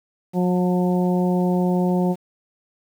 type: harmonic tone with a mistuned harmonic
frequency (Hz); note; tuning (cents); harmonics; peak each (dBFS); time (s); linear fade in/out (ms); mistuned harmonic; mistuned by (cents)
180.3; F#3; -45; 1 / 2 / 3 / 4 / 5; -18 / -24 / -28 / -30 / -32; 0.33-2.16; 50; 5; -16
effects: 8-bit